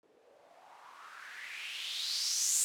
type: noise with low-pass filter sweep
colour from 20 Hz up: violet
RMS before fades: -38 dBFS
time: 0.03-2.64 s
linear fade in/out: 0 ms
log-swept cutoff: 380 to 8000 Hz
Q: 4.2
effects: none